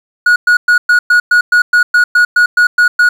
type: tone bursts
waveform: triangle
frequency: 1453 Hz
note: F#6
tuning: 32 cents flat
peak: -3 dBFS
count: 14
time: 0.26-3.09 s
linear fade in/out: 5 ms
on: 100 ms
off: 110 ms
effects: 7-bit